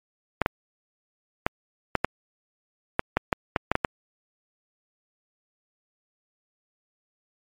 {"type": "clicks", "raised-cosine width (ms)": 0.5, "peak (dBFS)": -5, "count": 12, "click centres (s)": [0.417, 0.461, 1.465, 1.953, 2.046, 2.994, 3.17, 3.328, 3.562, 3.716, 3.754, 3.848], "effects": ["MP3 96 kbps"]}